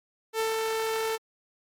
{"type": "tone with ADSR envelope", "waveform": "sawtooth", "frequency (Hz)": 444.7, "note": "A4", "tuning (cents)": 18, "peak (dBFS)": -21, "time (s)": [0.33, 1.18], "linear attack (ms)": 62, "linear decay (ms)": 140, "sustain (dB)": -2, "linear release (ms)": 33, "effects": ["AAC 64 kbps"]}